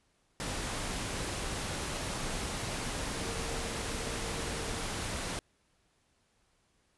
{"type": "tone in noise", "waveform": "sine", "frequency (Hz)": 458.9, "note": "A#4", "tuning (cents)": -27, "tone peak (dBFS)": -45, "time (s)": [3.14, 4.81], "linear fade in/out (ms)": 0, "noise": "pink", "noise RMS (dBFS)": -36, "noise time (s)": [0.4, 5.39], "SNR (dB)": -12, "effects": ["pink hiss -72 dBFS RMS until 6.97 s", "resampled to 24000 Hz"]}